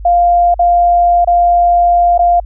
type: tone with dropouts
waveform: sine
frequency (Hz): 698.5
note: F5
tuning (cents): 0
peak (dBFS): -6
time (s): 0.05-2.4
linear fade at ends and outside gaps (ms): 5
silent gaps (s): 0.543-0.592 / 1.247-1.273 / 2.179-2.191
effects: added 50 Hz sine -24 dBFS peak until 2.45 s